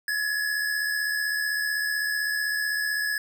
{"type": "tone pair together", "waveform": "square", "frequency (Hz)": [1686.2, 1762], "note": ["G#6", "A6"], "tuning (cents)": [26, 2], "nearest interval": "minor second", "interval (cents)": 76, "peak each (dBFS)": [-26, -34], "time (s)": [0.08, 3.18], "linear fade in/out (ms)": 2, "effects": []}